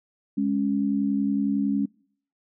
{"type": "tone pair together", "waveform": "sine", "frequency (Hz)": [206.3, 277.2], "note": ["G#3", "C#4"], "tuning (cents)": [-11, 0], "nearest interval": "perfect fourth", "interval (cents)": 511, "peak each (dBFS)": -24, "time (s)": [0.37, 1.86], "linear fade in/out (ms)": 10, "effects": ["noise-tail reverb RT60 0.6 s tail -26 dB re dry"]}